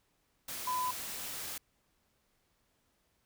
sine tone in noise, 1004 Hz, B5, 28 cents sharp, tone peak -31 dBFS, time 0.67-0.91 s, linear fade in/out 5 ms, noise white, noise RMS -41 dBFS, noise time 0.48-1.58 s, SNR +7 dB, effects pink hiss -75 dBFS RMS until 3.25 s

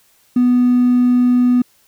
triangle tone with hard clipping, 246.9 Hz, B3, in tune, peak -10 dBFS, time 0.36-1.62 s, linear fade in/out 5 ms, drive 4 dB, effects white hiss -55 dBFS RMS until 1.87 s

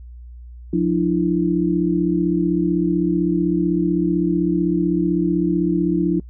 sine tone cluster, 176.7 / 298.8 / 334.6 Hz, F3 / D4 / E4, +21 / +30 / +26 cents, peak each -20 dBFS, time 0.73-6.2 s, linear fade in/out 5 ms, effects noise-tail reverb RT60 0.1 s tail -26 dB re dry + added 60 Hz sine -35 dBFS peak until 6.29 s

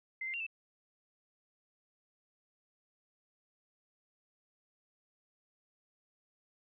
sine tone with pitch steps, 2073 / 2094 / 2765 / 2639 Hz, C7 / C7 / F7 / E7, -17 / +1 / -18 / +1 cents, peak -36 dBFS, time 0.21-0.466 s, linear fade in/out 5 ms, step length 64 ms, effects none

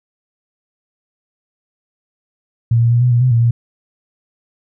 sine tone with pitch steps, 116.4 / 117.3 / 119.5 / 124.3 / 119.7 / 127.5 / 116.4 / 117.9 Hz, A#2 / A#2 / A#2 / B2 / A#2 / C3 / A#2 / A#2, -2 / +11 / +43 / +12 / +46 / -44 / -2 / +20 cents, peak -9 dBFS, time 2.71-3.51 s, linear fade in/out 5 ms, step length 100 ms, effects none

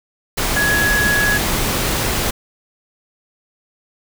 sine tone in noise, 1677 Hz, G#6, 16 cents sharp, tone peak -15 dBFS, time 0.56-1.38 s, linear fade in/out 10 ms, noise pink, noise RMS -19 dBFS, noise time 0.37-2.31 s, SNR +1 dB, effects none

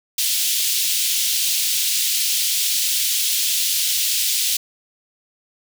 pink high-pass noise, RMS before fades -20 dBFS, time 0.18-4.57 s, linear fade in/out 5 ms, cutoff 3100 Hz, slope 24 dB/octave, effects none

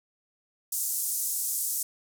white band-pass noise, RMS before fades -30 dBFS, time 0.72-1.83 s, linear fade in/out 5 ms, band 6700 to 14000 Hz, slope 24 dB/octave, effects none

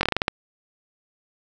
slowing click train, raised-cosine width 0.3 ms, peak -4 dBFS, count 8, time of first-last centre 0.01-0.281 s, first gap 21 ms, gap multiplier 1.2, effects none

